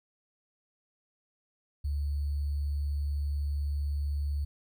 sine tone with sample-and-hold, 72.1 Hz, D2, 31 cents flat, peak -28 dBFS, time 1.84-4.45 s, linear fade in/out 10 ms, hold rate 4410 Hz, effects none

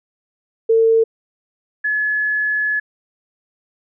sine tone pair in turn, 451.1 / 1706.5 Hz, A4 / G#6, +43 / +47 cents, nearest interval octave + major seventh, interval 2304 cents, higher second, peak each -10 / -16 dBFS, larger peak first, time 0.69-1.04 / 1.84-2.8 s, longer second, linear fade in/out 10 ms, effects none

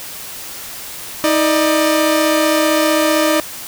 sawtooth tone pair together, 316.4 / 597.3 Hz, D#4 / D5, +29 / +29 cents, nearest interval major seventh, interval 1100 cents, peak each -11 dBFS, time 1.24-3.4 s, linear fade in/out 0 ms, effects white hiss -30 dBFS RMS until 3.67 s

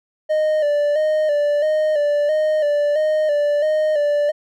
triangle tone with vibrato, 601 Hz, D5, 40 cents sharp, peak -13 dBFS, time 0.29-4.32 s, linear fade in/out 20 ms, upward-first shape square, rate 1.5 Hz, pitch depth 47 cents each way, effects none

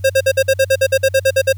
square tone bursts, 535 Hz, C5, 38 cents sharp, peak -10 dBFS, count 14, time 0.04-1.528 s, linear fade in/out 10 ms, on 58 ms, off 52 ms, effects added 95 Hz sine -27 dBFS peak until 1.57 s + white hiss -55 dBFS RMS until 1.57 s

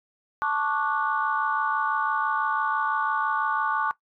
sine chord, D major seventh, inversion second, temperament equal with one note detuned, 880 / 1108.7 / 1174.7 / 1469.8 Hz, A5 / C#6 / D6 / F#6, 0 / 0 / 0 / -12 cents, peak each -28 dBFS, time 0.42-3.91 s, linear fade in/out 0 ms, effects noise-tail reverb RT60 0.1 s tail -17 dB re dry + tanh soft clip ceiling -12 dBFS

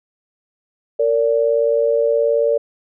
sine tone pair together, 458.7 / 577.5 Hz, A#4 / D5, -28 / -29 cents, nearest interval major third, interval 399 cents, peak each -16 dBFS, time 0.99-2.58 s, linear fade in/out 10 ms, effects none

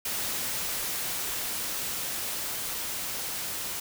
white noise with level ramp, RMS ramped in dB -31 to -34 dBFS, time 0.05-3.8 s, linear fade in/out 5 ms, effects none

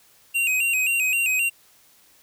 square tone with vibrato, 2637 Hz, E7, in tune, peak -20 dBFS, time 0.34-1.5 s, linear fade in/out 20 ms, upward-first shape square, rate 3.8 Hz, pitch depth 78 cents each way, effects white hiss -56 dBFS RMS until 2.22 s

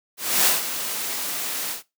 white noise with ADSR envelope, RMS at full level -17 dBFS, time 0.17-1.83 s, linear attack 290 ms, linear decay 150 ms, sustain -11 dB, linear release 130 ms, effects noise-tail reverb RT60 0.2 s tail -18 dB re dry + high-pass 200 Hz 12 dB/octave

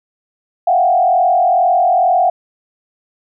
sine tone with frequency modulation, 722 Hz, F#5, 43 cents flat, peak -9 dBFS, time 0.67-2.3 s, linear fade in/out 5 ms, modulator 42.2 Hz, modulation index 1.2, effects none

